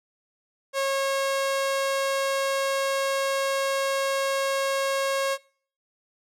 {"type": "tone", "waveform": "sawtooth", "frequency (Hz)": 545, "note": "C#5", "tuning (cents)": -29, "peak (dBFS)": -19, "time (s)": [0.73, 5.38], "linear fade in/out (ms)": 50, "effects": ["noise-tail reverb RT60 0.5 s tail -24 dB re dry", "low-pass 12000 Hz 12 dB/octave"]}